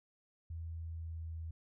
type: tone with pitch glide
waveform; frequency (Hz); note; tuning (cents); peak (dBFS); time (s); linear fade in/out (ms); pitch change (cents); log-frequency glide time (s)
sine; 82.41 to 81.37; E2 to E2; 0 to -22; -40; 0.5-1.51; 5; -22; 0.6-1.37
effects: none